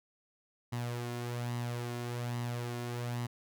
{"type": "tone with flanger", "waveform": "sawtooth", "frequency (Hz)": 120.4, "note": "B2", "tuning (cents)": -44, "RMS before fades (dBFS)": -37, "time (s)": [0.72, 3.27], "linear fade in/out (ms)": 10, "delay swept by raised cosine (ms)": [1, 2.9], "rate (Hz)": 1.2, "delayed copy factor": 0.5, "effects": []}